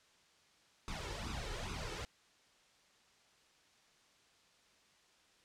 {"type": "noise with flanger", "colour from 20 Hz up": "pink", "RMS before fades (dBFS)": -42, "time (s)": [0.88, 2.05], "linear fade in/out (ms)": 0, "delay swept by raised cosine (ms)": [0.79, 2.29], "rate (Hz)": 2.4, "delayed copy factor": 0.75, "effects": ["white hiss -68 dBFS RMS until 5.44 s", "low-pass 6000 Hz 12 dB/octave"]}